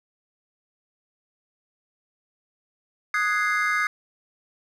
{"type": "chord", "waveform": "triangle", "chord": "Ab dominant seventh", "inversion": "second", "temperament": "equal", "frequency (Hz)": [1244.5, 1480, 1661.2, 2093], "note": ["Eb6", "Gb6", "Ab6", "C7"], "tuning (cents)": [0, 0, 0, 0], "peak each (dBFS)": [-24, -27, -25, -24], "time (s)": [3.14, 3.87], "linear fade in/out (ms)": 2, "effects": []}